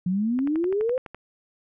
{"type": "exponential sweep", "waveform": "sine", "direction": "up", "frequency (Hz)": [174.61, 526], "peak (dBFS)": -21, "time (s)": [0.06, 0.98], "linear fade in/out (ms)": 5}
{"type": "click train", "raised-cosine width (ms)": 0.5, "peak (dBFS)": -23, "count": 10, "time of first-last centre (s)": [0.39, 1.146], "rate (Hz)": 11.9}
{"effects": []}